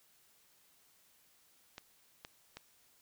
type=clicks; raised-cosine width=0.2 ms; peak=-28 dBFS; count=3; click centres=1.781 / 2.249 / 2.57 s; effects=white hiss -68 dBFS RMS until 3.01 s